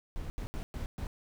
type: noise bursts at uneven times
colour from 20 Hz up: brown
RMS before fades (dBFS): -37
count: 5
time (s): 0.16-0.3 / 0.38-0.47 / 0.54-0.63 / 0.74-0.86 / 0.98-1.07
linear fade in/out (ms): 0
effects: none